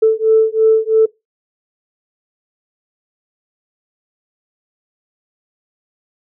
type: beating tone pair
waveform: sine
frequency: 440 / 443 Hz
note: A4 / A4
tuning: 0 / +12 cents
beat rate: 3 Hz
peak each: -11 dBFS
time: 0.02-1.06 s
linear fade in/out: 10 ms
effects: noise-tail reverb RT60 0.2 s tail -22 dB re dry + tanh soft clip ceiling -1 dBFS